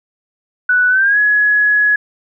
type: tone with pitch glide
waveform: sine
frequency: 1483 to 1684 Hz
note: F#6 to G#6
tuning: +4 to +24 cents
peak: -9 dBFS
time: 0.69-1.96 s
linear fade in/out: 5 ms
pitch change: +220 cents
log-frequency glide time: 0.89-1.18 s
effects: none